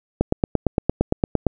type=click train; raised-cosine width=2 ms; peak=-3 dBFS; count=12; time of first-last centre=0.21-1.467 s; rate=8.75 Hz; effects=none